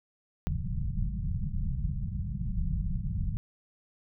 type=low-pass noise; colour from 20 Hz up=pink; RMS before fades=-31 dBFS; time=0.47-3.37 s; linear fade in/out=0 ms; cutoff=200 Hz; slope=96 dB/octave; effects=none